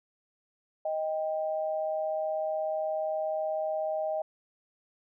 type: tone pair together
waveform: sine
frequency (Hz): 626 / 789.5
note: D#5 / G5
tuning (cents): +10 / +12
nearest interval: major third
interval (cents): 402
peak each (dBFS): -29 / -35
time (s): 0.85-4.22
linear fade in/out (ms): 5
effects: none